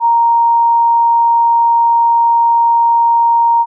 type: tone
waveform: sine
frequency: 932.3 Hz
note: A#5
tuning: in tune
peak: -7 dBFS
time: 0-3.66 s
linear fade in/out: 50 ms
effects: none